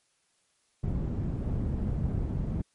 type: low-pass noise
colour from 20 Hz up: white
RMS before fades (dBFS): -30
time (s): 0.83-2.62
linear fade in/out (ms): 10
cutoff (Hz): 140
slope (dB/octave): 12
effects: white hiss -71 dBFS RMS until 2.74 s + MP3 48 kbps